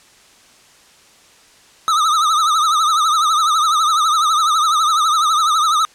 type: tone with vibrato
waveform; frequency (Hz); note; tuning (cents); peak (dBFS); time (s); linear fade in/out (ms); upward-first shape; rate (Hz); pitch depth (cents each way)
square; 1258; D#6; +19; -13; 1.88-5.85; 0; triangle; 12; 120
effects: white hiss -48 dBFS RMS until 5.94 s + low-pass 8000 Hz 12 dB/octave